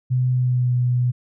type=tone with pitch glide; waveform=sine; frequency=126.7 to 123.73 Hz; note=B2 to B2; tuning=+45 to +4 cents; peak=-16 dBFS; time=0.1-1.12 s; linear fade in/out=20 ms; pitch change=-41 cents; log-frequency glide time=0.3-0.74 s; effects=none